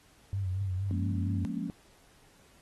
sine tone with vibrato, 95.2 Hz, F#2, 50 cents sharp, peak -29 dBFS, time 0.33-1.45 s, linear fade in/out 0 ms, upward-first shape sine, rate 4.3 Hz, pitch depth 73 cents each way
sine chord, Bb minor seventh, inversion second, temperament equal, 174.61 / 207.7 / 233.1 / 277.2 Hz, F3 / Ab3 / Bb3 / Db4, 0 / 0 / 0 / 0 cents, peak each -38 dBFS, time 0.91-1.7 s, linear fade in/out 0 ms
effects pink hiss -62 dBFS RMS until 2.61 s + AAC 32 kbps

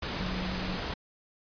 sine tone in noise, 183.9 Hz, F#3, 10 cents flat, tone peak -34 dBFS, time 0.2-0.77 s, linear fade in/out 5 ms, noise pink, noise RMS -34 dBFS, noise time 0.02-0.94 s, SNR -3 dB, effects resampled to 11025 Hz

